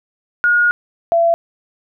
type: tone pair in turn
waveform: sine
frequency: 1437 / 674.7 Hz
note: F6 / E5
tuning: +49 / +40 cents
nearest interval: octave + minor second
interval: 1309 cents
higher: first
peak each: -10 dBFS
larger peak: neither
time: 0.44-0.71 / 1.12-1.34 s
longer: first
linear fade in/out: 0 ms
effects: none